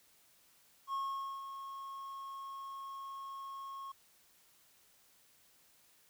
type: tone with ADSR envelope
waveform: triangle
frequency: 1089 Hz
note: C#6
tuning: 31 cents flat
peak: -32 dBFS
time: 0.87-3.92 s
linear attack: 63 ms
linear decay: 480 ms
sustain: -9 dB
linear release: 6 ms
effects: white hiss -67 dBFS RMS until 6.09 s